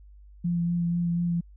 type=tone with vibrato; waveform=sine; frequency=172 Hz; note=F3; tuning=26 cents flat; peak=-23 dBFS; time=0.44-1.41 s; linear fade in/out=10 ms; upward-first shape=sine; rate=4.1 Hz; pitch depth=15 cents each way; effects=added 50 Hz sine -47 dBFS peak until 1.56 s